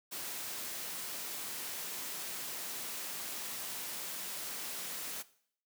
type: noise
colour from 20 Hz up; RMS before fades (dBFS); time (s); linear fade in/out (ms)
white; -41; 0.11-5.23; 20
effects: noise-tail reverb RT60 0.6 s tail -18 dB re dry + high-pass 150 Hz 12 dB/octave